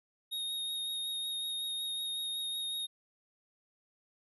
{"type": "tone with vibrato", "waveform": "square", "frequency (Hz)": 3729, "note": "A#7", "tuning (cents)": 0, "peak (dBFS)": -35, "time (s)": [0.31, 2.87], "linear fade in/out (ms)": 20, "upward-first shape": "sine", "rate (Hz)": 5.4, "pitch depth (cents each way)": 14, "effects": []}